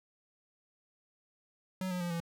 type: tone with pitch steps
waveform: square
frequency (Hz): 186.5 / 180.36 / 174.41 / 168.67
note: F#3 / F#3 / F3 / E3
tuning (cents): +14 / -44 / -2 / +40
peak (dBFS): -34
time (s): 1.81-2.202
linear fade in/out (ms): 2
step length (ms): 98
effects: none